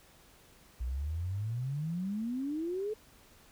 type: exponential sweep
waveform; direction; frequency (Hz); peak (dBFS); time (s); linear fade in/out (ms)
sine; up; 58.27 to 440; -32; 0.8-2.94; 10
effects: pink hiss -60 dBFS RMS until 3.51 s